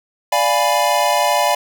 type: chord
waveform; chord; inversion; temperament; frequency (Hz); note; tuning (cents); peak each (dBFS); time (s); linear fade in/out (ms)
square; D diminished seventh; none; equal; 587.3 / 698.5 / 830.6 / 987.8; D5 / F5 / Ab5 / Cb6; 0 / 0 / 0 / 0; -20; 0.32-1.55; 5
effects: none